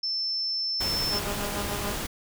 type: tone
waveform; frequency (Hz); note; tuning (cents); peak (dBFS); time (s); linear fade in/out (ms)
sine; 5310; E8; +12; -26; 0.03-1.19; 5
type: noise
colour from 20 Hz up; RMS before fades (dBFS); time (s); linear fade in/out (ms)
pink; -32; 0.8-2.07; 10
type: tone with tremolo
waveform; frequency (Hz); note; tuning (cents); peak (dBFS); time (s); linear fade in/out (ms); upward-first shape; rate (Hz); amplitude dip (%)
10% pulse; 203.7; G#3; -33; -21; 1.12-1.95; 2; triangle; 6.9; 75
effects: none